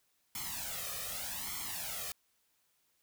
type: noise with flanger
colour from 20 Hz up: white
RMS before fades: -40 dBFS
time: 0.35-2.12 s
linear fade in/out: 2 ms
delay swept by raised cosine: 0.92 to 1.66 ms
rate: 0.83 Hz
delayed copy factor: +0.95
effects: white hiss -75 dBFS RMS until 3.02 s